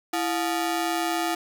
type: ring-modulated tone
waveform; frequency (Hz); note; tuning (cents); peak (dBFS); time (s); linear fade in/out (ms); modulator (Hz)
sawtooth; 524; C5; +2; -17; 0.13-1.35; 5; 191
effects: none